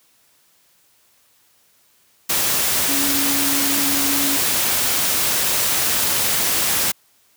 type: tone in noise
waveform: sine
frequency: 279.7 Hz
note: C#4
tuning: 16 cents sharp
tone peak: -24 dBFS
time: 2.88-4.37 s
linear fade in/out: 10 ms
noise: white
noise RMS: -19 dBFS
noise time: 2.29-6.92 s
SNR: -8 dB
effects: white hiss -58 dBFS RMS until 7.36 s + high-pass 60 Hz 12 dB/octave